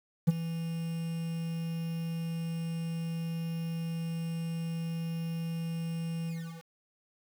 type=tone with ADSR envelope; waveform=triangle; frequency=165.3 Hz; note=E3; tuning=5 cents sharp; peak=-15 dBFS; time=0.27-6.66 s; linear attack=17 ms; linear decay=25 ms; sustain=-15 dB; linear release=380 ms; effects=8-bit